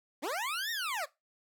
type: linear two-way sweep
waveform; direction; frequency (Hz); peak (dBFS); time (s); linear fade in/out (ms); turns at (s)
20% pulse; up then down; 237.8 to 1884 to 522; -28; 0.22-1.06; 20; 0.71
effects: noise-tail reverb RT60 0.2 s tail -18 dB re dry